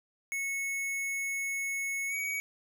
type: tone with pitch glide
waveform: square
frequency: 2200 to 2257 Hz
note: C#7 to C#7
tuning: -14 to +31 cents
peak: -32 dBFS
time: 0.32-2.4 s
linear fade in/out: 0 ms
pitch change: +45 cents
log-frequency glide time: 2.08-2.15 s
effects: none